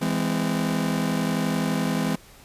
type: chord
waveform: 40% pulse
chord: E augmented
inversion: none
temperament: just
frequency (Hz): 164.81 / 206 / 257.5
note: E3 / G#3 / B#3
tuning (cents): 0 / -14 / -28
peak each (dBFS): -26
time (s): 0.01-2.16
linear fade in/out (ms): 10
effects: pink hiss -50 dBFS RMS until 2.44 s + resampled to 32000 Hz